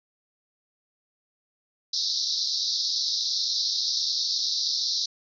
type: band-pass noise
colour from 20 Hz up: pink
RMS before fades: -27 dBFS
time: 1.93-5.06 s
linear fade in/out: 5 ms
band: 3800 to 5700 Hz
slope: 96 dB/octave
effects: none